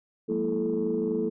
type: tone cluster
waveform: sine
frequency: 180.1 / 208.8 / 232.8 / 331.7 / 434.3 Hz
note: F#3 / G#3 / A#3 / E4 / A4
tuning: -46 / +10 / -2 / +11 / -23 cents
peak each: -35 / -34 / -30 / -31 / -27 dBFS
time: 0.28-1.3 s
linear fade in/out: 20 ms
effects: tanh soft clip ceiling -17 dBFS